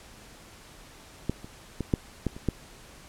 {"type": "clicks", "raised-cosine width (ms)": 3, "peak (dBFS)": [-13, -28, -16, -9, -13, -27, -11], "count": 7, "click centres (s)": [1.296, 1.445, 1.807, 1.938, 2.267, 2.365, 2.487], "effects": ["pink hiss -50 dBFS RMS until 3.08 s", "low-pass 11000 Hz 12 dB/octave"]}